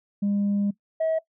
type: tone pair in turn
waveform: sine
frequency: 202.3 / 642.3 Hz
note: G#3 / E5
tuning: -45 / -45 cents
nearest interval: octave + minor sixth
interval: 2000 cents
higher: second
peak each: -19 dBFS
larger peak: neither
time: 0.22-0.71 / 1-1.19 s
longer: first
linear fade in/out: 10 ms
effects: noise-tail reverb RT60 0.1 s tail -19 dB re dry + tanh soft clip ceiling -19 dBFS